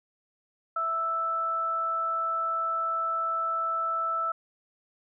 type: tone pair together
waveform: sine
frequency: 659.3 / 1318.6 Hz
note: E5 / E6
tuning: 0 / 0 cents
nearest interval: octave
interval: 1200 cents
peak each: -37 / -26 dBFS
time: 0.76-4.32 s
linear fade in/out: 5 ms
effects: none